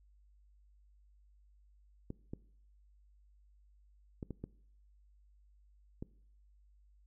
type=clicks; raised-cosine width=3 ms; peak=-28 dBFS; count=6; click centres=2.104 / 2.335 / 4.228 / 4.307 / 4.44 / 6.025 s; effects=noise-tail reverb RT60 0.6 s tail -21 dB re dry + added 50 Hz sine -62 dBFS peak until 7.06 s